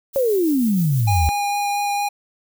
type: noise with tremolo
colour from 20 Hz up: violet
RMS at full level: -32 dBFS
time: 0.13-1.29 s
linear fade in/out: 20 ms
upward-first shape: sine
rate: 6.2 Hz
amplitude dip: 30%
type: exponential sweep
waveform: sine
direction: down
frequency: 560 to 72.4 Hz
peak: -15 dBFS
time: 0.16-1.29 s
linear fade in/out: 0 ms
type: tone with vibrato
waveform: square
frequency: 815 Hz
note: G#5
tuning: 33 cents flat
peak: -20 dBFS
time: 1.07-2.09 s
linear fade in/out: 10 ms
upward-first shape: sine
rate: 4.4 Hz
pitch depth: 8 cents each way
effects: none